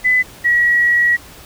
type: tone pair in turn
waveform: sine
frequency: 2006 / 1918.4 Hz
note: B6 / A#6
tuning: +26 / +49 cents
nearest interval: minor second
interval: 77 cents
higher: first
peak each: -10 dBFS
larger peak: neither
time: 0.04-0.23 / 0.44-1.17 s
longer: second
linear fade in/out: 20 ms
effects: pink hiss -39 dBFS RMS until 1.45 s